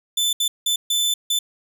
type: tone bursts at uneven times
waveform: sawtooth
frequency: 3520 Hz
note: A7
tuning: in tune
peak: -15 dBFS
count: 5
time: 0.17-0.33 / 0.4-0.48 / 0.66-0.76 / 0.9-1.14 / 1.3-1.39 s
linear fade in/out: 5 ms
effects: none